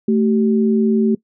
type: tone pair together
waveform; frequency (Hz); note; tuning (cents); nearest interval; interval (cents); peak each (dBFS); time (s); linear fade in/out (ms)
sine; 220 / 383.8; A3 / G4; 0 / -37; minor seventh; 963; -13 / -18; 0.08-1.15; 5
effects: noise-tail reverb RT60 0.1 s tail -21 dB re dry